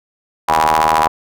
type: ring-modulated tone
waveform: sawtooth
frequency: 78.8 Hz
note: D#2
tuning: 23 cents sharp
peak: -4 dBFS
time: 0.48-1.08 s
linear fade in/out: 10 ms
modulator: 899 Hz
effects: none